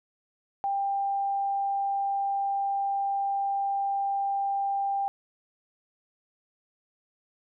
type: tone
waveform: sine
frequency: 793 Hz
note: G5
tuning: 20 cents sharp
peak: -25 dBFS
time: 0.64-5.08 s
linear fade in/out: 0 ms
effects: none